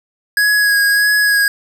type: tone with vibrato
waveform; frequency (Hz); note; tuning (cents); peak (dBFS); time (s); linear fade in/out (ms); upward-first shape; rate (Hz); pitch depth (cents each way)
square; 1661.2; G#6; 0; -11; 0.37-1.48; 2; sine; 1.6; 20
effects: none